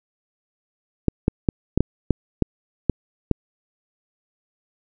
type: clicks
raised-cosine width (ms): 3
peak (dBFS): -3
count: 9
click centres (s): 1.083 / 1.281 / 1.488 / 1.776 / 1.806 / 2.107 / 2.423 / 2.897 / 3.313
effects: none